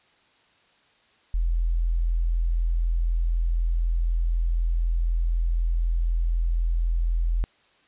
sine tone, 42 Hz, E1, 33 cents sharp, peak -20 dBFS, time 1.34-7.44 s, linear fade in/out 0 ms, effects white hiss -61 dBFS RMS until 7.87 s + resampled to 8000 Hz

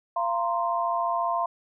sine chord, F suspended fourth, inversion none, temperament equal with one note detuned, 687.6 / 932.3 / 1046.5 Hz, F5 / Bb5 / C6, -27 / 0 / 0 cents, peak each -27 / -30 / -27 dBFS, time 0.16-1.46 s, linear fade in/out 5 ms, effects none

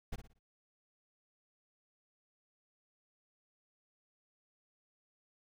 brown noise with echo, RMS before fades -37 dBFS, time 0.12-0.16 s, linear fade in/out 10 ms, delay 58 ms, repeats 4, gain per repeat -9 dB, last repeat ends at 0.392 s, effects none

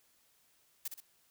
blue noise with echo, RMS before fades -38 dBFS, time 0.85-0.88 s, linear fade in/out 5 ms, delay 62 ms, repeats 2, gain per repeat -6 dB, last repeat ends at 1.004 s, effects white hiss -70 dBFS RMS until 1.3 s

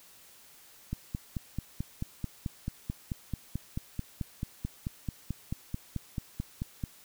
click train, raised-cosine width 5 ms, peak -20 dBFS, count 28, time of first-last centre 0.93-6.838 s, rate 4.57 Hz, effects white hiss -56 dBFS RMS until 7.04 s

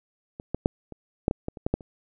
clicks, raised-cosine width 2 ms, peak -23 / -13 / -6 / -26 / -7 / -12 / -16 / -26 / -11 / -9 / -30 dBFS, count 11, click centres 0.399 / 0.546 / 0.659 / 0.923 / 1.281 / 1.311 / 1.484 / 1.572 / 1.665 / 1.74 / 1.808 s, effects none

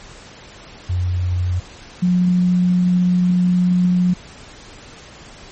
sine tone pair in turn, 90 / 179.51 Hz, F#2 / F3, -47 / +48 cents, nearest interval octave, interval 1195 cents, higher second, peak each -16 / -12 dBFS, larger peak second, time 0.89-1.6 / 2.02-4.14 s, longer second, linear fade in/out 10 ms, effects pink hiss -40 dBFS RMS until 5.51 s + MP3 32 kbps

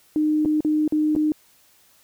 sine tone with dropouts, 305.6 Hz, D#4, 31 cents flat, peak -17 dBFS, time 0.16-1.32 s, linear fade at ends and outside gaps 1 ms, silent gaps 0.45-0.457 / 0.606-0.648 / 0.878-0.923 / 1.152-1.162 s, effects white hiss -57 dBFS RMS until 2.03 s

